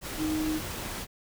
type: tone in noise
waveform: sine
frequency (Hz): 311.1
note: D#4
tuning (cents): 0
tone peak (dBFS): -27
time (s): 0.17-0.61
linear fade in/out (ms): 50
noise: pink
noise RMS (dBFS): -36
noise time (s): 0.01-1.07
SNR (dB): +6
effects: none